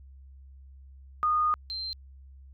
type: tone pair in turn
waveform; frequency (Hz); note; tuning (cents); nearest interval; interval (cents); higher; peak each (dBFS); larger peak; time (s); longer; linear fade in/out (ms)
sine; 1229 / 4134; D#6 / C8; -22 / -22; octave + major sixth; 2100; second; -22 / -32; first; 1.23-1.54 / 1.7-1.93; first; 0
effects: added 67 Hz sine -47 dBFS peak until 2.53 s